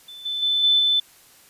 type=tone with level steps; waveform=sine; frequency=3518 Hz; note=A7; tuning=1 cent flat; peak=-37 / -24 / -18 / -14 / -16 dBFS; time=0.08-1 s; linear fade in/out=5 ms; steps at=0.25 / 0.42 / 0.63 / 0.79 s; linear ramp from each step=10 ms; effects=white hiss -52 dBFS RMS until 1.49 s + resampled to 32000 Hz